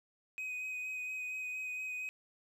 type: tone with vibrato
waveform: triangle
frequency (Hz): 2511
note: D#7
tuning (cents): +15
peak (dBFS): -36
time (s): 0.38-2.09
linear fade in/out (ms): 0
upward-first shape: sine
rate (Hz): 4.3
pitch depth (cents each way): 14
effects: 12-bit